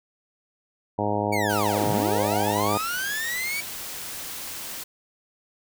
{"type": "harmonic tone", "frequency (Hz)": 103.83, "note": "G#2", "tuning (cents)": 0, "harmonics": [1, 2, 3, 4, 5, 6, 7, 8, 9], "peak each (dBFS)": [-31, -31, -31, -31, -31, -31, -31, -31, -31], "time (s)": [0.98, 2.78], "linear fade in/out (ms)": 10}
{"type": "linear two-way sweep", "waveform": "40% pulse", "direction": "down then up", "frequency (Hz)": [2300, 103.83, 2300], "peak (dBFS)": -26, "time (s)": [1.32, 3.61], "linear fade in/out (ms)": 10, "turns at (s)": 1.88}
{"type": "noise", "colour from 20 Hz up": "white", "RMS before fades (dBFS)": -35, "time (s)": [1.49, 4.84], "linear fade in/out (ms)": 10}
{"effects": []}